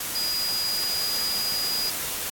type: tone in noise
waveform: sine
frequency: 4900 Hz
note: D#8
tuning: 27 cents flat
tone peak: -25 dBFS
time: 0.15-1.9 s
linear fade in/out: 5 ms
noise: white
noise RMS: -30 dBFS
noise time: 0-2.3 s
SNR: +2 dB
effects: AAC 64 kbps